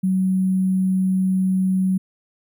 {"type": "tone with sample-and-hold", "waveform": "sine", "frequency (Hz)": 187.7, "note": "F#3", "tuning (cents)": 25, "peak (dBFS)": -16, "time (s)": [0.03, 1.98], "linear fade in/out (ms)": 10, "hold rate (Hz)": 11025, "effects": []}